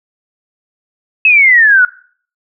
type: exponential sweep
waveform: sine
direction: down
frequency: 2621 to 1434 Hz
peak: -4 dBFS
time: 1.25-1.85 s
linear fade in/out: 2 ms
effects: noise-tail reverb RT60 0.5 s tail -21 dB re dry